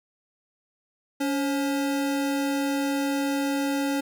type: tone pair together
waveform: square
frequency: 281.6 / 537 Hz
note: C#4 / C5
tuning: +27 / +45 cents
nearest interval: major seventh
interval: 1118 cents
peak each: -25 / -33 dBFS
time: 1.2-4.01 s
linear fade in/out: 10 ms
effects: none